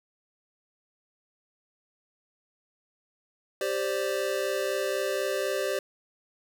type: chord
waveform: square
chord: G suspended fourth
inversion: none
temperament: equal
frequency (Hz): 392 / 523.3 / 587.3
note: G4 / C5 / D5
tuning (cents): 0 / 0 / 0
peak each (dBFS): -32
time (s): 3.61-5.79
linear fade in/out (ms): 2
effects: none